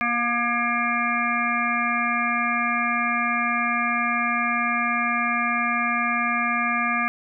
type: harmonic tone with a mistuned harmonic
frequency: 237.5 Hz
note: A#3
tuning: 33 cents sharp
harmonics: 1 / 3 / 5 / 7 / 9 / 10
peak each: -29 / -30 / -25 / -28 / -28 / -28 dBFS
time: 0.01-7.08 s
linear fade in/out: 0 ms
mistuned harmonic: 5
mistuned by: +19 cents
effects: none